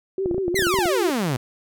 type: tone with vibrato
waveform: sine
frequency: 366.4 Hz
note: F#4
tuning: 17 cents flat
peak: -21 dBFS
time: 0.18-1.1 s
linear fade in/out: 2 ms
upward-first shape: sine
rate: 5.6 Hz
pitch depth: 110 cents each way
type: clicks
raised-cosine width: 2 ms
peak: -15 dBFS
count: 12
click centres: 0.259 / 0.312 / 0.345 / 0.381 / 0.481 / 0.544 / 0.592 / 0.623 / 0.669 / 0.741 / 0.788 / 0.857 s
type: exponential sweep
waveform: sawtooth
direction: down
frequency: 2148 to 116.54 Hz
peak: -17 dBFS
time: 0.55-1.37 s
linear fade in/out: 10 ms
effects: none